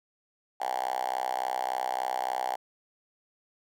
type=tone with high-pass filter; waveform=5% pulse; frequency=63.5 Hz; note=B1; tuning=49 cents sharp; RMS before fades=-31 dBFS; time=0.6-2.56 s; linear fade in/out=10 ms; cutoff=790 Hz; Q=8; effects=none